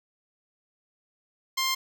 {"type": "tone", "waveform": "10% pulse", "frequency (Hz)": 1055, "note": "C6", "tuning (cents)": 14, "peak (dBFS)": -16, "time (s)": [1.57, 1.75], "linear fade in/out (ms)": 10, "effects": []}